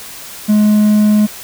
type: tone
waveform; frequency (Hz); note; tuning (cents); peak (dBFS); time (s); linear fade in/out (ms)
triangle; 210.9; G#3; +27; -5; 0.48-1.27; 20
effects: white hiss -31 dBFS RMS until 1.43 s